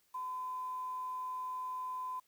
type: tone with quantisation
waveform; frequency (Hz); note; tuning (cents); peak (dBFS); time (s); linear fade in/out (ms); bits
sine; 1016; B5; +49; -37; 0.14-2.2; 10; 10
effects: white hiss -73 dBFS RMS until 2.27 s